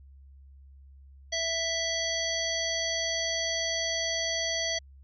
harmonic tone with a mistuned harmonic, 659.3 Hz, E5, in tune, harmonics 1 / 3 / 5 / 7 / 9, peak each -34 / -34 / -34 / -34 / -34 dBFS, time 1.32-4.79 s, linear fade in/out 10 ms, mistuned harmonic 7, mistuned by -25 cents, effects added 68 Hz sine -49 dBFS peak until 5.03 s

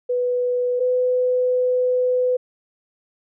sine tone pair in turn, 493.9 / 501.7 Hz, B4 / B4, 0 / +27 cents, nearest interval unison, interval 27 cents, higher second, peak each -18 / -16 dBFS, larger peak second, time 0.09-0.8 / 0.8-2.37 s, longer second, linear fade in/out 10 ms, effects none

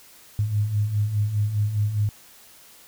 sine beating tone pair, 101 / 105.9 Hz, G#2 / G#2, -48 / +34 cents, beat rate 4.9 Hz, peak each -28 / -21 dBFS, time 0.39-2.09 s, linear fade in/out 0 ms, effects white hiss -50 dBFS RMS until 2.87 s

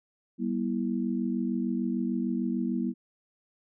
sine tone cluster, 194 / 240.6 / 327.4 Hz, G3 / B3 / E4, -18 / -45 / -12 cents, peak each -31 / -29 / -34 dBFS, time 0.38-2.94 s, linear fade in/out 50 ms, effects none

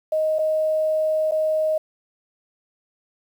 sine tone with dropouts, 625 Hz, D#5, 8 cents sharp, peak -18 dBFS, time 0.12-1.78 s, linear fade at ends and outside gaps 5 ms, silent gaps 0.386-0.39 / 1.312-1.319 s, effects 8-bit

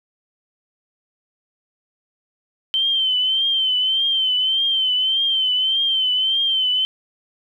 sine tone with vibrato, 3099 Hz, G7, 21 cents flat, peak -16 dBFS, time 2.74-6.85 s, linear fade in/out 0 ms, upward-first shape triangle, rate 1.7 Hz, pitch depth 72 cents each way, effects 9-bit

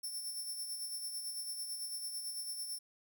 5% pulse tone with tremolo, 5380 Hz, E8, 34 cents sharp, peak -32 dBFS, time 0.03-2.79 s, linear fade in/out 10 ms, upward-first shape sine, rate 9 Hz, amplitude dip 45%, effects 12-bit

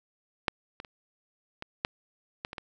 clicks, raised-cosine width 0.3 ms, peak -8 / -23 / -30 / -21 / -10 / -17 / -23 / -21 dBFS, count 8, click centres 0.482 / 0.801 / 0.848 / 1.624 / 1.849 / 2.449 / 2.531 / 2.582 s, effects none

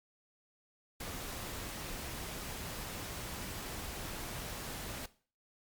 pink noise, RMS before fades -42 dBFS, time 1-5.06 s, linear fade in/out 5 ms, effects noise-tail reverb RT60 0.4 s tail -17 dB re dry + MP3 96 kbps

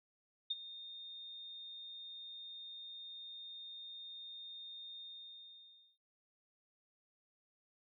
sine tone with ADSR envelope, 3659 Hz, A#7, 33 cents flat, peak -32 dBFS, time 0.5-5.98 s, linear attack 9 ms, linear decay 32 ms, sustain -15 dB, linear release 990 ms, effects none

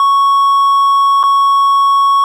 triangle tone with dropouts, 1108.7 Hz, C#6, in tune, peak -5 dBFS, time 0-2.24 s, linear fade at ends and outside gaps 1 ms, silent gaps 1.23-1.237 s, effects none

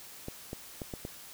clicks, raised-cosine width 2 ms, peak -24 dBFS, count 5, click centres 0.284 / 0.531 / 0.818 / 0.938 / 1.051 s, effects white hiss -49 dBFS RMS until 1.33 s

